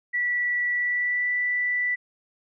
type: tone with pitch glide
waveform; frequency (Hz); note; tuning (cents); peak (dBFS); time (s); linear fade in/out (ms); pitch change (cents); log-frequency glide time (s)
sine; 1953 to 1973.4; B6 to B6; -20 to -2; -22; 0.13-1.96; 20; +18; 0.73-1.31
effects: none